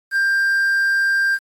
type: tone with quantisation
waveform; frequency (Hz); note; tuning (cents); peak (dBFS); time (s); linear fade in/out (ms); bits
triangle; 1589; G6; +23; -13; 0.11-1.39; 50; 7
effects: AAC 64 kbps